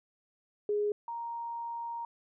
sine tone pair in turn, 415.3 / 934 Hz, G#4 / A#5, 0 / +3 cents, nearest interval octave + major second, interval 1403 cents, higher second, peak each -27 / -35 dBFS, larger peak first, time 0.69-0.92 / 1.08-2.05 s, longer second, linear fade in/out 2 ms, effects none

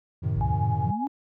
triangle chord, F# diminished seventh, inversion none, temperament equal, 92.5 / 110 / 130.81 / 155.56 Hz, F#2 / A2 / C3 / Eb3, 0 / 0 / 0 / 0 cents, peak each -27 / -26 / -28 / -29 dBFS, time 0.22-0.92 s, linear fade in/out 20 ms
sine exponential sweep, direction up, 50.1 to 293.7 Hz, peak -28 dBFS, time 0.36-1.08 s, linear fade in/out 10 ms
sine tone with tremolo, 834 Hz, G#5, 7 cents sharp, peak -25 dBFS, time 0.41-1.07 s, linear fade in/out 0 ms, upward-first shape triangle, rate 10 Hz, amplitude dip 80%
effects none

